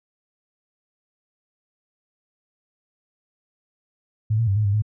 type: tone with pitch steps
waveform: sine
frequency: 108.4 / 115 / 98.2 / 106.9 / 100.2 / 106.9 Hz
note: A2 / A#2 / G2 / A2 / G2 / A2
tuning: -25 / -23 / +4 / -49 / +38 / -49 cents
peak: -17 dBFS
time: 4.3-4.822 s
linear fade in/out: 10 ms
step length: 87 ms
effects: none